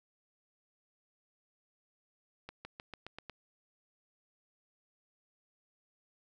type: accelerating click train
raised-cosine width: 0.3 ms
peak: -28 dBFS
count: 7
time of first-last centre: 2.49-3.297 s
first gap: 160 ms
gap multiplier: 0.93
effects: none